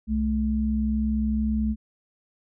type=tone pair together; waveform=sine; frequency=65.41 / 216.6 Hz; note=C2 / A3; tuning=0 / -27 cents; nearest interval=octave + major sixth; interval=2073 cents; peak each=-26 / -23 dBFS; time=0.07-1.76 s; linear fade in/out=50 ms; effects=none